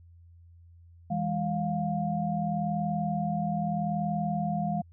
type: tone cluster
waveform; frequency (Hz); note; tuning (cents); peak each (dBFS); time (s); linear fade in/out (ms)
sine; 163.2 / 204 / 705; E3 / G#3 / F5; -17 / -31 / +16; -31; 1.1-4.82; 10
effects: added 85 Hz sine -51 dBFS peak until 4.92 s